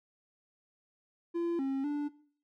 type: tone with pitch steps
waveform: triangle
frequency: 340.8 / 270.2 / 292.2 Hz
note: F4 / C#4 / D4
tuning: -42 / -44 / -9 cents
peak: -28 dBFS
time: 1.34-2.09 s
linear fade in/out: 20 ms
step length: 250 ms
effects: noise-tail reverb RT60 0.5 s tail -18 dB re dry